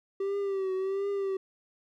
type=tone with vibrato; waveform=triangle; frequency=388.6 Hz; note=G4; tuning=15 cents flat; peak=-26 dBFS; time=0.2-1.37 s; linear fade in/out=5 ms; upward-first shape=triangle; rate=1.4 Hz; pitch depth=66 cents each way; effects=none